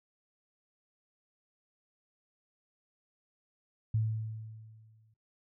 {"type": "tone with exponential decay", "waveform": "sine", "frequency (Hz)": 110, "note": "A2", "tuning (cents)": 0, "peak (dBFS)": -25, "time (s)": [3.94, 5.14], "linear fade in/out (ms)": 5, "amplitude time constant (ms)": 260, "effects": ["noise-tail reverb RT60 0.2 s tail -23 dB re dry"]}